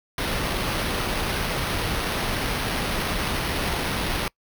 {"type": "noise with sample-and-hold", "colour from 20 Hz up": "pink", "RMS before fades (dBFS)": -26, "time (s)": [0.18, 4.28], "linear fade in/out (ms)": 2, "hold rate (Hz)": 7350, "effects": ["noise-tail reverb RT60 0.1 s tail -25 dB re dry"]}